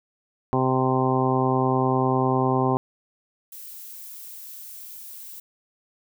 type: harmonic tone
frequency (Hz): 130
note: C3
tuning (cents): -11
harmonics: 1 / 2 / 3 / 4 / 5 / 6 / 7 / 8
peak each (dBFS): -25 / -25 / -25 / -31 / -32 / -27 / -30 / -28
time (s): 0.53-2.77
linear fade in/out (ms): 0
type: noise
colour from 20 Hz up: violet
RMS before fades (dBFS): -40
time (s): 3.52-5.4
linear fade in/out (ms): 5
effects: none